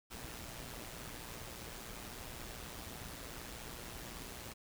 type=noise with amplitude modulation; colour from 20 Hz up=pink; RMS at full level=-45 dBFS; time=0.1-4.54 s; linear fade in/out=20 ms; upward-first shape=sine; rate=118 Hz; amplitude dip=55%; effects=none